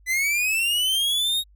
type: linear sweep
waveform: 45% pulse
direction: up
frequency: 1997 to 3782 Hz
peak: -20 dBFS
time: 0.06-1.44 s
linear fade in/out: 50 ms
effects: added 50 Hz sine -51 dBFS peak until 1.55 s